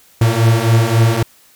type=beating tone pair; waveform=45% pulse; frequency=112 / 115.7 Hz; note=A2 / A#2; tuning=+31 / -13 cents; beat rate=3.7 Hz; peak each=-14 / -12 dBFS; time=0.21-1.23 s; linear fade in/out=5 ms; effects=white hiss -49 dBFS RMS until 1.55 s